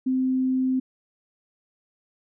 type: tone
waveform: sine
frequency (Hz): 259.2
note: C4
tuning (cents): -16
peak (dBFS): -20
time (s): 0.06-0.8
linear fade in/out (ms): 10
effects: none